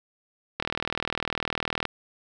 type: click train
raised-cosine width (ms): 0.3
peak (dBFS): -10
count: 51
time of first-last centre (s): 0.6-1.853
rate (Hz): 39.9
effects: none